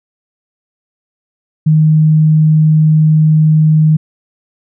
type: tone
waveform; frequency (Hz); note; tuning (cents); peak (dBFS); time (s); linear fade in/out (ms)
sine; 155.56; D#3; 0; -5; 1.66-3.97; 10
effects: none